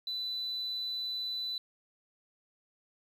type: tone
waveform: sine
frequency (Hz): 3991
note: B7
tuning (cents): +17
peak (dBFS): -32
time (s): 0.07-1.58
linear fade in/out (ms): 2
effects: tanh soft clip ceiling -30 dBFS + 10-bit